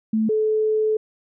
sine tone pair in turn, 219.2 / 432.9 Hz, A3 / A4, -6 / -28 cents, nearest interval octave, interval 1178 cents, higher second, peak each -17 dBFS, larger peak neither, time 0.13-0.29 / 0.29-0.97 s, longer second, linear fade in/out 5 ms, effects none

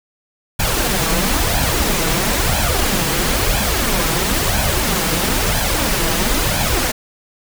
pink noise with flanger, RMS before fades -17 dBFS, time 0.59-6.92 s, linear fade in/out 10 ms, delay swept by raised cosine 1.2 to 6.2 ms, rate 1 Hz, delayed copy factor +0.6, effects none

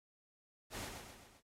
pink noise with echo, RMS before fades -45 dBFS, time 0.7-0.9 s, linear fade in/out 50 ms, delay 130 ms, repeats 4, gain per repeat -5 dB, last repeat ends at 1.42 s, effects low-pass 12000 Hz 12 dB/octave + AAC 48 kbps

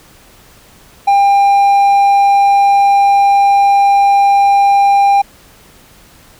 triangle tone, 799 Hz, G5, 33 cents sharp, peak -4 dBFS, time 1.07-5.22 s, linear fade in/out 10 ms, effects pink hiss -43 dBFS RMS until 6.39 s

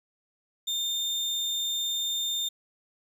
35% pulse tone, 3619 Hz, A7, 48 cents sharp, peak -25 dBFS, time 0.67-2.49 s, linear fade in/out 10 ms, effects resampled to 32000 Hz

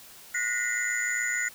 sine tone cluster, 1455 / 1853 / 1976 / 2083 / 6970 Hz, F#6 / A#6 / B6 / C7 / A8, -29 / -11 / 0 / -8 / -17 cents, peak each -32 / -33 / -31 / -34 / -33 dBFS, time 0.34-1.49 s, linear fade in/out 10 ms, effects white hiss -49 dBFS RMS until 1.54 s

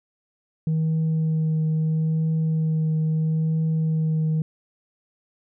sine tone with vibrato, 158.5 Hz, D#3, 32 cents sharp, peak -17 dBFS, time 0.67-4.42 s, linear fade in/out 2 ms, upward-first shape triangle, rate 0.76 Hz, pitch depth 16 cents each way, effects tanh soft clip ceiling -18 dBFS

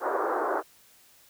pink band-pass noise, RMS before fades -28 dBFS, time 0-0.63 s, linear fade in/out 50 ms, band 340 to 1500 Hz, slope 48 dB/octave, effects white hiss -58 dBFS RMS until 1.29 s

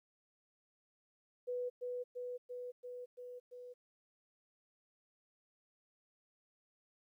sine tone with echo, 493.9 Hz, B4, in tune, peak -36 dBFS, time 1.47-1.7 s, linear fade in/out 20 ms, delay 340 ms, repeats 6, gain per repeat -2 dB, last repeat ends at 3.74 s, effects 13-bit

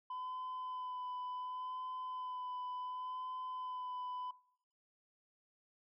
sine tone with vibrato, 1008 Hz, B5, 35 cents sharp, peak -38 dBFS, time 0.1-4.31 s, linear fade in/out 5 ms, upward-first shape sine, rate 0.69 Hz, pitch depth 16 cents each way, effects noise-tail reverb RT60 0.7 s tail -23 dB re dry + tanh soft clip ceiling -39 dBFS

